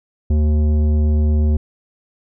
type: tone with tanh clipping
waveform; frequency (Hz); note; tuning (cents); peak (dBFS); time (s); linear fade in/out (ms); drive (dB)
triangle; 75.7; D#2; -47; -14; 0.3-1.57; 5; 16
effects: none